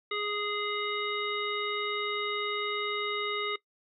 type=harmonic tone; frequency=415.3 Hz; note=G#4; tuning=in tune; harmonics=1 / 3 / 5 / 7 / 9; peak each=-35 / -35 / -36 / -42 / -37 dBFS; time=0.11-3.56 s; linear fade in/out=5 ms; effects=noise-tail reverb RT60 0.1 s tail -19 dB re dry